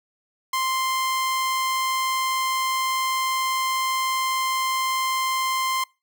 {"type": "tone", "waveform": "sawtooth", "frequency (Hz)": 1046.5, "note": "C6", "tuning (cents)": 0, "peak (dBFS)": -18, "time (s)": [0.53, 5.84], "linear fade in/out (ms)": 5, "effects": ["noise-tail reverb RT60 0.3 s tail -26 dB re dry"]}